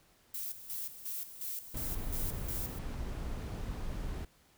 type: noise with tremolo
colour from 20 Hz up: violet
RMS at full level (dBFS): -39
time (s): 0.34-2.79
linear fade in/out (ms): 5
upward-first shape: square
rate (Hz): 2.8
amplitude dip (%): 70
type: noise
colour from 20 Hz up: brown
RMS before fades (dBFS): -38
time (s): 1.74-4.25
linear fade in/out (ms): 5
effects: pink hiss -66 dBFS RMS until 4.57 s